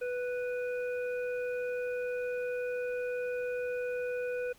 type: harmonic tone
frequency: 493.9 Hz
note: B4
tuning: in tune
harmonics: 1 / 3 / 5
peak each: -32 / -42 / -46 dBFS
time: 0.01-4.53 s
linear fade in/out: 10 ms
effects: pink hiss -61 dBFS RMS until 4.58 s